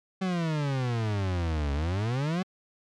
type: exponential two-way sweep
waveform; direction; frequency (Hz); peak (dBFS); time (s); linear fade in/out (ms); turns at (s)
40% pulse; down then up; 192.1 to 69.3 to 192.1; -25; 0.21-2.43; 10; 1.73
effects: low-pass 5000 Hz 12 dB/octave + MP3 96 kbps